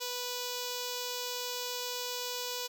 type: tone with notch filter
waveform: 5% pulse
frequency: 492.3 Hz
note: B4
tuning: 6 cents flat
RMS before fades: -37 dBFS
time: 0-2.68 s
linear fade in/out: 20 ms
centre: 1800 Hz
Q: 1
effects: none